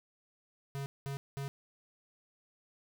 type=tone bursts; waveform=square; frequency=138.59 Hz; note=C#3; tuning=in tune; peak=-37 dBFS; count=3; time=0.75-1.48 s; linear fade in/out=0 ms; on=110 ms; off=200 ms; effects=none